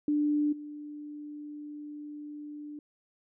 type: tone with level steps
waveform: sine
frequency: 296.1 Hz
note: D4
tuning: 14 cents sharp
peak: -24 / -39 dBFS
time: 0.08-2.79 s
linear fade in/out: 2 ms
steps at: 0.52 s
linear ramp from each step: 10 ms
effects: none